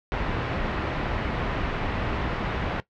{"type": "low-pass noise", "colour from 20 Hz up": "pink", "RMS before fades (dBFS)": -28, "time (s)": [0.12, 2.8], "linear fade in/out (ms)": 0, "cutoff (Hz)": 2400, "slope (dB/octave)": 12, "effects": ["noise-tail reverb RT60 0.1 s tail -17 dB re dry", "low-pass 4000 Hz 12 dB/octave"]}